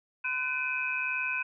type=tone cluster; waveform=sine; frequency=1017 / 1508 / 2399 / 2541 Hz; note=C6 / F#6 / D7 / D#7; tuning=-50 / +32 / +36 / +36 cents; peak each=-40 / -34 / -36 / -31 dBFS; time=0.24-1.43 s; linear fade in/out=10 ms; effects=none